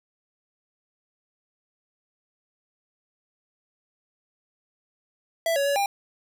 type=tone with pitch steps; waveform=square; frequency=663 / 560 / 566 / 800 Hz; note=E5 / C#5 / C#5 / G5; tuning=+10 / +18 / +36 / +35 cents; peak=-22 dBFS; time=5.46-5.86 s; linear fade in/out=2 ms; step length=100 ms; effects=none